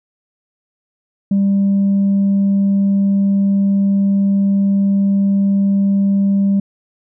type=tone; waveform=sine; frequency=197.7 Hz; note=G3; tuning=15 cents sharp; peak=-9 dBFS; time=1.31-6.6 s; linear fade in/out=5 ms; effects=tanh soft clip ceiling -9 dBFS